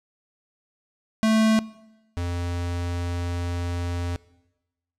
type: tone pair in turn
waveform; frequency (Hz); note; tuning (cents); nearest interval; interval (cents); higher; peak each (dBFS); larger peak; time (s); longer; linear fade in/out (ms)
square; 219.8 / 87.23; A3 / F2; -2 / -2; octave + major third; 1600; first; -18 / -26; first; 1.23-1.59 / 2.17-4.16; second; 0
effects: noise-tail reverb RT60 1.0 s tail -21 dB re dry + low-pass 9000 Hz 12 dB/octave